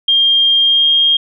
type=tone with pitch glide; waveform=sine; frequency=3209 to 3229 Hz; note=G7 to G#7; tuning=+40 to -49 cents; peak=-8 dBFS; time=0.08-1.17 s; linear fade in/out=5 ms; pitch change=+11 cents; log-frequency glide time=0.61-0.9 s; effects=none